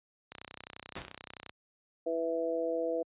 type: click train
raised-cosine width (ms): 0.2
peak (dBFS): -25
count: 38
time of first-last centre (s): 0.32-1.495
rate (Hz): 31.5
type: noise with exponential decay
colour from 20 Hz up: pink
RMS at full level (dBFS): -35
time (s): 0.96-1.17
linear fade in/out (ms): 5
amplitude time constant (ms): 45
type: harmonic tone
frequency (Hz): 165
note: E3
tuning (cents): +2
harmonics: 2 / 3 / 4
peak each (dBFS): -37 / -32 / -35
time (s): 2.06-3.03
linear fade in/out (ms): 10
effects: high-pass 60 Hz 12 dB/octave + resampled to 8000 Hz